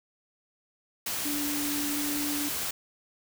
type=tone in noise; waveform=sine; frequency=291.3 Hz; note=D4; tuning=14 cents flat; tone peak=-31 dBFS; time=1.25-2.49 s; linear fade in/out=5 ms; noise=white; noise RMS=-32 dBFS; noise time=1.06-2.71 s; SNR=-2 dB; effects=none